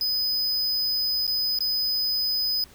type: tone with dropouts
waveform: square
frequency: 5010 Hz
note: D#8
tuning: 11 cents sharp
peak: -23 dBFS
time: 0.01-2.64 s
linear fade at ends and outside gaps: 1 ms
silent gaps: 1.268-1.277 / 1.588-1.606 s
effects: added 61 Hz sine -54 dBFS peak until 2.74 s + pink hiss -52 dBFS RMS until 2.74 s